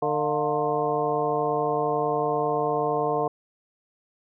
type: harmonic tone with a mistuned harmonic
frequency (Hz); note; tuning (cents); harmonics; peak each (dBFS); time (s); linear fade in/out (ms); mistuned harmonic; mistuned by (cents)
150.8; D3; +46; 1 / 2 / 3 / 4 / 5 / 6 / 7; -35 / -34 / -26 / -31 / -27 / -33 / -31; 0.02-3.28; 5; 5; -93
effects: none